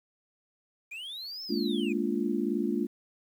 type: linear two-way sweep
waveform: triangle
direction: up then down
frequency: 2349 to 5340 to 2349 Hz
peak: -36 dBFS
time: 0.91-1.93 s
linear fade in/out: 10 ms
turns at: 1.43 s
type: chord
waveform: sine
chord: Bb dominant seventh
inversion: third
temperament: just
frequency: 209.8 / 233.1 / 291.4 / 349.6 Hz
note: Ab3 / Bb3 / D4 / F4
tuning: +18 / 0 / -13 / +2 cents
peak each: -32 dBFS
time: 1.49-2.87 s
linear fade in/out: 20 ms
effects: 10-bit